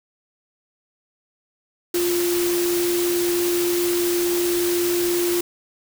sine tone in noise, 349.5 Hz, F4, 1 cent sharp, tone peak -19 dBFS, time 1.94-5.41 s, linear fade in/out 5 ms, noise white, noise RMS -27 dBFS, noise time 1.94-5.41 s, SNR +5 dB, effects none

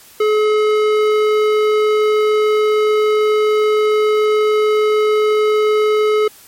sine tone with tanh clipping, 426.6 Hz, G#4, 46 cents sharp, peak -13 dBFS, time 0.2-6.28 s, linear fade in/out 5 ms, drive 16 dB, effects white hiss -43 dBFS RMS until 6.47 s + MP3 64 kbps

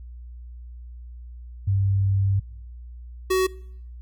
sine / square tone pair in turn, 98 / 374.7 Hz, G2 / F#4, 0 / +22 cents, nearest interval octave + major seventh, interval 2322 cents, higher second, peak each -18 / -19 dBFS, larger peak first, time 1.67-2.4 / 3.3-3.47 s, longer first, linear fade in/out 10 ms, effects noise-tail reverb RT60 0.7 s tail -23 dB re dry + added 60 Hz sine -37 dBFS peak until 4.01 s

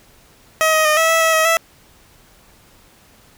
15% pulse tone with pitch steps, 635 / 629 / 612 / 649 / 654 / 648 / 637 / 659 Hz, D#5 / D#5 / D#5 / E5 / E5 / E5 / D#5 / E5, +35 / +19 / -29 / -27 / -14 / -30 / +41 / -1 cents, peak -6 dBFS, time 0.61-1.57 s, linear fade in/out 0 ms, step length 120 ms, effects pink hiss -50 dBFS RMS until 3.37 s

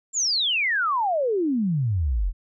sine exponential sweep, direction down, 7459 to 39.08 Hz, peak -20 dBFS, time 0.13-2.33 s, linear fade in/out 50 ms, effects none

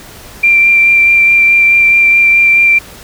sine tone with vibrato, 2365 Hz, D7, 12 cents sharp, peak -4 dBFS, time 0.43-2.79 s, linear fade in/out 10 ms, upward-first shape sine, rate 4.7 Hz, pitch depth 12 cents each way, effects pink hiss -33 dBFS RMS until 3.03 s

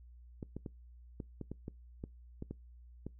clicks, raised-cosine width 3 ms, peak -28 dBFS, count 11, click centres 0.428 / 0.566 / 0.662 / 1.202 / 1.413 / 1.516 / 1.681 / 2.039 / 2.424 / 2.51 / 3.066 s, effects noise-tail reverb RT60 0.2 s tail -24 dB re dry + added 60 Hz sine -53 dBFS peak until 3.19 s

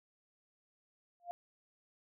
sine tone with exponential growth, 698.5 Hz, F5, in tune, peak -34 dBFS, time 1.2-1.31 s, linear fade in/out 0 ms, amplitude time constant 23 ms, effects none

